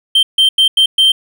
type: tone bursts at uneven times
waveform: triangle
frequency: 3136 Hz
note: G7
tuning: in tune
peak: -5 dBFS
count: 5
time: 0.15-0.23 / 0.38-0.49 / 0.58-0.68 / 0.77-0.86 / 0.98-1.12 s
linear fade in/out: 5 ms
effects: none